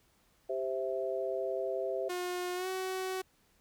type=chord; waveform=sine; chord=C major; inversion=second; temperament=equal; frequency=392 / 523.3 / 659.3 Hz; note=G4 / C5 / E5; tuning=0 / 0 / 0 cents; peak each=-36 dBFS; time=0.49-2.09 s; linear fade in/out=10 ms
type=tone with pitch glide; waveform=sawtooth; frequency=358.9 to 375.4 Hz; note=F4 to F#4; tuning=+47 to +25 cents; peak=-30 dBFS; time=2.09-3.22 s; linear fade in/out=10 ms; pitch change=+78 cents; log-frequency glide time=2.55-2.68 s
effects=pink hiss -69 dBFS RMS until 3.6 s